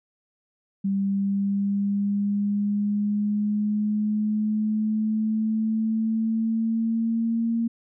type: exponential sweep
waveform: sine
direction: up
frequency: 196 to 230.7 Hz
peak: -21 dBFS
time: 0.84-7.68 s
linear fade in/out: 10 ms
effects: none